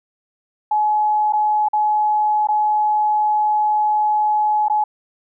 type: tone with dropouts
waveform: sine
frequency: 848 Hz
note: G#5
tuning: 36 cents sharp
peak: -14 dBFS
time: 0.71-4.84 s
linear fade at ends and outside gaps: 5 ms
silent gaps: 1.325-1.333 / 1.686-1.732 / 2.472-2.486 / 4.684-4.698 s
effects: none